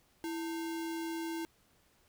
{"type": "tone with sample-and-hold", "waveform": "sine", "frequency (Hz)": 329.6, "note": "E4", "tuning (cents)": 0, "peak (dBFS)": -35, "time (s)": [0.24, 1.45], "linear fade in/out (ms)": 0, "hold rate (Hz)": 1225, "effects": ["pink hiss -69 dBFS RMS until 2.08 s"]}